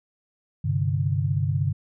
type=chord; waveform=sine; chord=G suspended fourth; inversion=none; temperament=just; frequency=98 / 130.67 / 147 Hz; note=G2 / C3 / D3; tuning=0 / -2 / +2 cents; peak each=-25 / -26 / -25 dBFS; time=0.64-1.73 s; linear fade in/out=10 ms; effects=none